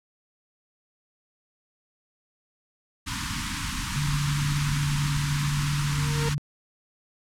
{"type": "band-stop noise", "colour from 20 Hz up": "pink", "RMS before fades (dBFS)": -30, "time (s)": [3.06, 6.35], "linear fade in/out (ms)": 20, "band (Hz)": [300, 910], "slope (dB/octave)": 96}
{"type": "tone", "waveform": "sine", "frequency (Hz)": 144.6, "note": "D3", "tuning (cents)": -27, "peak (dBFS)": -24, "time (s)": [3.96, 6.38], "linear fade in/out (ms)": 0}
{"type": "tone with exponential growth", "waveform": "sawtooth", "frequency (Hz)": 462.2, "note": "A#4", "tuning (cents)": -15, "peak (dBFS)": -23, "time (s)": [5.73, 6.29], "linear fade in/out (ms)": 5, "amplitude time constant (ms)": 120}
{"effects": ["low-pass 9000 Hz 12 dB/octave"]}